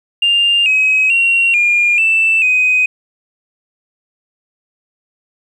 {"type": "tone with pitch steps", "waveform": "sine", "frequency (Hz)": [2800, 2543, 2745, 2415, 2654, 2507], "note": ["F7", "D#7", "F7", "D7", "E7", "D#7"], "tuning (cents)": [4, 37, -31, 48, 11, 12], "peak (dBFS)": -8, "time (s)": [0.22, 2.86], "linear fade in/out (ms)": 5, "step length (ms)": 440, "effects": ["tanh soft clip ceiling -5 dBFS", "8-bit"]}